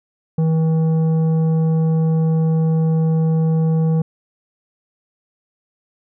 sine tone with tanh clipping, 160.7 Hz, E3, 44 cents flat, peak -15 dBFS, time 0.38-4.02 s, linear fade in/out 5 ms, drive 9 dB, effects none

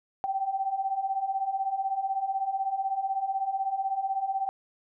sine beating tone pair, 764 / 780 Hz, G5 / G5, -45 / -9 cents, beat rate 16 Hz, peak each -32 / -28 dBFS, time 0.24-4.49 s, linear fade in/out 0 ms, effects none

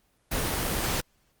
pink noise, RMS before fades -28 dBFS, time 0.31-1.01 s, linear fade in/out 10 ms, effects pink hiss -68 dBFS RMS until 1.4 s + Opus 24 kbps

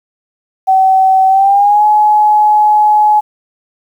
sine tone with pitch glide, 762 to 845.5 Hz, G5 to G#5, -49 to +31 cents, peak -5 dBFS, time 0.67-3.21 s, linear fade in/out 20 ms, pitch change +180 cents, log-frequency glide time 1.28-1.85 s, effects 7-bit

